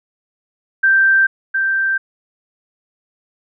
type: tone pair in turn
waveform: sine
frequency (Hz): 1568 / 1568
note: G6 / G6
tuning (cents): 0 / 0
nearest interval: unison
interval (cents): 0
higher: neither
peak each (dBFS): -9 / -14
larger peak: first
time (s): 0.83-1.27 / 1.54-1.98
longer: neither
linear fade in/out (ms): 10
effects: none